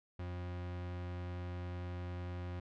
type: tone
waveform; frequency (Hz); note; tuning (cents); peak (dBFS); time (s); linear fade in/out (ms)
40% pulse; 88.9; F2; +31; -39; 0.19-2.6; 5
effects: low-pass 3000 Hz 12 dB/octave